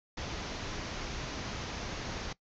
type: low-pass noise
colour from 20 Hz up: pink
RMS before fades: -39 dBFS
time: 0.17-2.33 s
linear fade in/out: 5 ms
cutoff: 6600 Hz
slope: 96 dB/octave
effects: noise-tail reverb RT60 0.1 s tail -20 dB re dry